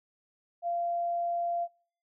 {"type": "tone", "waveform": "sine", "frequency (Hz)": 690, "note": "F5", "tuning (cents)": -21, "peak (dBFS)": -28, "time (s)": [0.62, 1.68], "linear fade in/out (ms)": 50, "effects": ["noise-tail reverb RT60 0.5 s tail -24 dB re dry"]}